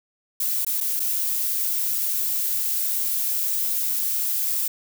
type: noise with dropouts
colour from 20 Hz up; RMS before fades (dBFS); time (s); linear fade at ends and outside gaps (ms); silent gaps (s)
violet; -24; 0.4-4.68; 5; 0.649-0.665 / 0.804-0.809 / 0.996-1
effects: none